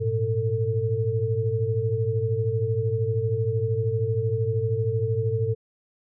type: tone cluster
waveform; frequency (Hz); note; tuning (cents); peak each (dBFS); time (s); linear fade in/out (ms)
sine; 104.7 / 117.6 / 447.9; G#2 / A#2 / A4; +15 / +16 / +31; -26; 0-5.55; 20
effects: none